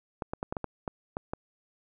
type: clicks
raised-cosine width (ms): 1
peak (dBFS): -18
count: 9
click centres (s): 0.222 / 0.335 / 0.429 / 0.525 / 0.568 / 0.643 / 0.878 / 1.169 / 1.335
effects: none